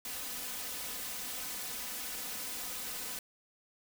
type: noise with comb filter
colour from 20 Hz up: white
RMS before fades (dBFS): -40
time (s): 0.05-3.19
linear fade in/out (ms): 2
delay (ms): 4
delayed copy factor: +0.8
effects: none